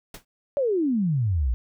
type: noise with exponential decay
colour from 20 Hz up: pink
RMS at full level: -34 dBFS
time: 0.14-0.25 s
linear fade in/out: 5 ms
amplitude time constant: 23 ms
type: exponential sweep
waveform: sine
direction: down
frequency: 587.3 to 55 Hz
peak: -20 dBFS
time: 0.57-1.54 s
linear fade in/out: 0 ms
effects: none